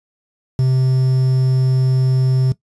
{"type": "tone with quantisation", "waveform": "triangle", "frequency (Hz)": 130, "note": "C3", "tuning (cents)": -11, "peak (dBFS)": -10, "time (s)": [0.59, 2.52], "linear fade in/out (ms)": 2, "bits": 6, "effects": ["noise-tail reverb RT60 0.1 s tail -17 dB re dry", "resampled to 22050 Hz"]}